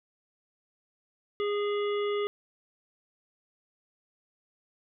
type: harmonic tone with a mistuned harmonic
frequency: 411.7 Hz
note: G#4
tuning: 15 cents flat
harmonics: 1 / 3 / 5 / 7 / 8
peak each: -27 / -37 / -41 / -44 / -45 dBFS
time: 1.4-2.27 s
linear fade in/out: 0 ms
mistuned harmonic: 8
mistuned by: +65 cents
effects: none